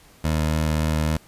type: tone with vibrato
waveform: 20% pulse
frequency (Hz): 77.8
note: D#2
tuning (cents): 0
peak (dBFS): -15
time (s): 0.24-1.17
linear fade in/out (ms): 5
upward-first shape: sine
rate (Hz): 3.6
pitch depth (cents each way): 14
effects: pink hiss -52 dBFS RMS until 1.27 s + resampled to 32000 Hz